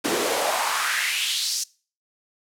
pink noise with high-pass filter sweep, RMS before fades -24 dBFS, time 0.04-1.64 s, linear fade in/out 10 ms, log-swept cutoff 290 to 6100 Hz, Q 2.8, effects noise-tail reverb RT60 0.4 s tail -23 dB re dry + low-pass 12000 Hz 12 dB/octave

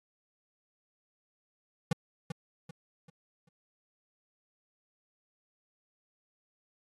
square tone with echo, 163.7 Hz, E3, 12 cents flat, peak -25 dBFS, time 1.91-1.93 s, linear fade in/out 5 ms, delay 390 ms, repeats 4, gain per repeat -9 dB, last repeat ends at 3.49 s, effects AAC 32 kbps

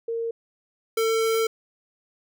sine / square tone pair in turn, 460 / 448.7 Hz, A#4 / A4, -23 / +34 cents, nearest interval unison, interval 43 cents, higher first, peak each -25 / -21 dBFS, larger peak second, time 0.08-0.31 / 0.97-1.47 s, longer second, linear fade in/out 5 ms, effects none

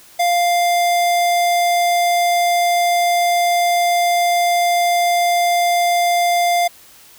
square tone, 698.5 Hz, F5, in tune, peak -14 dBFS, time 0.19-6.68 s, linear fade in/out 10 ms, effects white hiss -45 dBFS RMS until 7.18 s

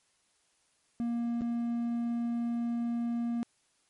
triangle tone with dropouts, 235.5 Hz, A#3, 18 cents sharp, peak -27 dBFS, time 1-3.43 s, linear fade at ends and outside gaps 0 ms, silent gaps 1.41-1.418 s, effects white hiss -71 dBFS RMS until 3.89 s + MP3 48 kbps

